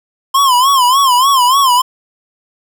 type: tone with vibrato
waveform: square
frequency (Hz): 1046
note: C6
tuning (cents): -1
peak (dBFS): -8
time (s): 0.34-1.82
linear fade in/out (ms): 10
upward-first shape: sine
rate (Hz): 3.4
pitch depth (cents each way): 130
effects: none